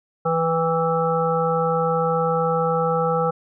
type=harmonic tone with a mistuned harmonic; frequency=164.81 Hz; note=E3; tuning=in tune; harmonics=1 / 3 / 5 / 7 / 8; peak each=-25 / -21 / -25 / -31 / -25 dBFS; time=0.25-3.31 s; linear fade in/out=10 ms; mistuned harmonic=5; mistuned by=-35 cents; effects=none